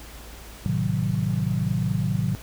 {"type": "chord", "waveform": "sine", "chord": "A diminished seventh", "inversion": "none", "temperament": "equal", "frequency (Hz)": [110, 130.81, 155.56, 185], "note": ["A2", "C3", "Eb3", "Gb3"], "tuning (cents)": [0, 0, 0, 0], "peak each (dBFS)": -27, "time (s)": [0.66, 2.35], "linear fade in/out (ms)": 0, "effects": ["added 55 Hz sine -42 dBFS peak until 2.42 s", "pink hiss -44 dBFS RMS until 2.42 s"]}